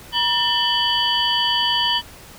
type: tone cluster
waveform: sine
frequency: 957 / 1794 / 3028 / 3322 / 4616 Hz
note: A#5 / A6 / F#7 / G#7 / D8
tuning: +45 / +33 / +39 / 0 / -31 cents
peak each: -23 / -27 / -19 / -26 / -27 dBFS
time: 0.12-2.02 s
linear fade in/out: 50 ms
effects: pink hiss -42 dBFS RMS until 2.38 s